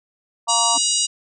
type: chord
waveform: sine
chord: Bb major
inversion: second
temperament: equal with one note detuned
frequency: 698.5 / 932.3 / 1148.5 Hz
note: F5 / Bb5 / D6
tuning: 0 / 0 / -39 cents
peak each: -25 / -21 / -25 dBFS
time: 0.47-0.78 s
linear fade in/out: 20 ms
type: harmonic tone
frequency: 959 Hz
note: A#5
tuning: 49 cents sharp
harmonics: 3 / 4 / 5 / 6 / 7 / 8 / 9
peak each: -25 / -25 / -25 / -25 / -25 / -25 / -25 dBFS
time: 0.48-1.07 s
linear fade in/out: 20 ms
type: tone with exponential growth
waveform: triangle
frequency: 277.2 Hz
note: C#4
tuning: in tune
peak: -26 dBFS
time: 0.7-0.78 s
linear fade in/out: 2 ms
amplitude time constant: 16 ms
effects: none